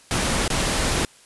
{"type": "noise with dropouts", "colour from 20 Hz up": "pink", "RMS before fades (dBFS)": -22, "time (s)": [0.11, 1.05], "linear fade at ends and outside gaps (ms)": 0, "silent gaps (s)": [0.479, 0.502], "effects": ["white hiss -51 dBFS RMS until 1.25 s", "resampled to 24000 Hz"]}